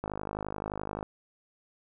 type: click train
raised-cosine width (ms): 1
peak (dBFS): -20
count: 52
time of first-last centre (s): 0.04-1.028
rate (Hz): 51.6
effects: none